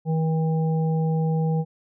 harmonic tone, 160.1 Hz, D#3, 50 cents sharp, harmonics 1 / 3 / 5, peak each -20 / -30 / -34 dBFS, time 0.05-1.65 s, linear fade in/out 50 ms, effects none

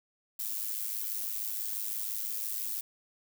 violet noise with amplitude modulation, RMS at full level -32 dBFS, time 0.39-2.81 s, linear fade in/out 5 ms, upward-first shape sine, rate 106 Hz, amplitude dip 70%, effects none

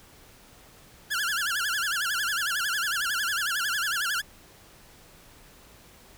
sawtooth tone with vibrato, 1530 Hz, G6, 42 cents flat, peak -22 dBFS, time 1.1-4.22 s, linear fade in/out 20 ms, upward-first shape sine, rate 11 Hz, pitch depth 210 cents each way, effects pink hiss -53 dBFS RMS until 6.17 s

